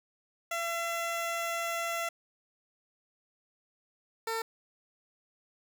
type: tone pair in turn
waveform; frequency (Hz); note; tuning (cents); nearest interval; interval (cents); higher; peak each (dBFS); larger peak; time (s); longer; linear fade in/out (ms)
15% pulse; 676 / 451.2; E5 / A4; +43 / +44; perfect fifth; 699; first; -25; neither; 0.51-2.09 / 4.27-4.42; first; 5
effects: none